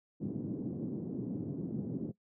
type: band-pass noise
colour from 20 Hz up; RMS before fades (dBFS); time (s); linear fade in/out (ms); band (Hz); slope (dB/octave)
white; -38; 0.2-2.12; 20; 130 to 300; 24
effects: noise-tail reverb RT60 0.1 s tail -19 dB re dry